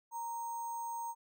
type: tone with sample-and-hold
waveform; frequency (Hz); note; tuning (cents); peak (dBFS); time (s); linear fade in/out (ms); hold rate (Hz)
sine; 932.3; A#5; 0; -37; 0.11-1.15; 50; 7350
effects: none